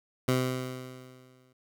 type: tone with exponential decay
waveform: 15% pulse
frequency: 128.2 Hz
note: C3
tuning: 35 cents flat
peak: -16 dBFS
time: 0.28-1.53 s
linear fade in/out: 5 ms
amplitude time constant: 270 ms
effects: none